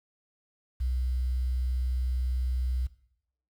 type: tone with quantisation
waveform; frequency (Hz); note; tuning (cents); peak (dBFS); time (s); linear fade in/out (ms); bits
sine; 63; B1; +35; -26; 0.8-2.87; 10; 9
effects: noise-tail reverb RT60 0.7 s tail -18 dB re dry